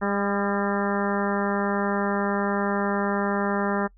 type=harmonic tone with a mistuned harmonic; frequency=201.2 Hz; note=G3; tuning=45 cents sharp; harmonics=1 / 2 / 3 / 4 / 5 / 6 / 7 / 8 / 9; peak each=-26 / -29 / -31 / -32 / -33 / -34 / -34 / -35 / -36 dBFS; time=0.01-3.88 s; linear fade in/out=20 ms; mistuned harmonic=7; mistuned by=-40 cents; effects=noise-tail reverb RT60 0.1 s tail -26 dB re dry + added 43 Hz sine -51 dBFS peak until 3.97 s